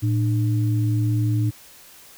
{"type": "tone pair together", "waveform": "sine", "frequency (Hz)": [112.37, 300], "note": ["A2", "D4"], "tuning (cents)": [37, 37], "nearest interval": "octave + perfect fourth", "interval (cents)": 1700, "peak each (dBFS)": [-18, -27], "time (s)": [0.02, 1.51], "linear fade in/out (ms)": 20, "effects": ["white hiss -47 dBFS RMS until 2.17 s"]}